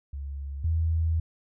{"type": "tone pair in turn", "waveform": "sine", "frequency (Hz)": [69.8, 81.35], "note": ["C#2", "E2"], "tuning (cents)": [13, -22], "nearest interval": "minor third", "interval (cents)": 265, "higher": "second", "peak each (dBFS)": [-32, -22], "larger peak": "second", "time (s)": [[0.13, 0.64], [0.64, 1.2]], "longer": "second", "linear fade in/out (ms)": 5, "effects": []}